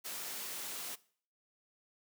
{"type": "noise", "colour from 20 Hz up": "white", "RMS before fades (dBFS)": -42, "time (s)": [0.04, 0.96], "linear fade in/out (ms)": 20, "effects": ["noise-tail reverb RT60 0.5 s tail -20 dB re dry", "high-pass 200 Hz 12 dB/octave"]}